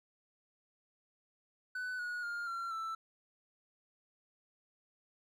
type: tone with pitch steps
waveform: triangle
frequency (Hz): 1499 / 1453.8 / 1410 / 1367.5 / 1326.2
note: F#6 / F#6 / F6 / F6 / E6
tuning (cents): +22 / -31 / +16 / -37 / +10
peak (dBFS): -35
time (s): 1.75-2.95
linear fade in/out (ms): 5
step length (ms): 240
effects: none

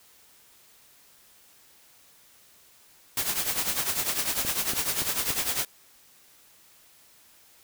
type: noise with tremolo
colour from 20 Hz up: white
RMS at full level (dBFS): -25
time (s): 3.17-5.65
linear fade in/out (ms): 2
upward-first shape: triangle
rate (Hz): 10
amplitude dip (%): 75
type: click train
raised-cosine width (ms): 2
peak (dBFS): -22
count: 4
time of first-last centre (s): 4.45-5.305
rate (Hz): 3.51
effects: white hiss -57 dBFS RMS until 7.63 s

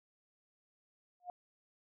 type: tone with exponential growth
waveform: sine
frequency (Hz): 715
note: F5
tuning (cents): +41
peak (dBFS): -36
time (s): 1.2-1.3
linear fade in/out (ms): 1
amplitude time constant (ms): 20
effects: none

